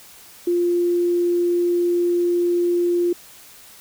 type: tone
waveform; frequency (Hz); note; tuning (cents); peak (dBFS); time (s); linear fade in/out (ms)
sine; 349.2; F4; 0; -16; 0.47-3.13; 5
effects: white hiss -45 dBFS RMS until 3.8 s